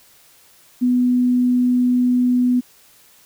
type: tone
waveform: sine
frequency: 248.1 Hz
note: B3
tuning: 8 cents sharp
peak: -13 dBFS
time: 0.81-2.61 s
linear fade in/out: 20 ms
effects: white hiss -51 dBFS RMS until 3.25 s